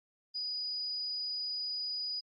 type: tone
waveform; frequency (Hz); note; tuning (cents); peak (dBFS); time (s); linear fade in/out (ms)
sine; 4935; D#8; -15; -34; 0.34-2.21; 20
effects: Opus 32 kbps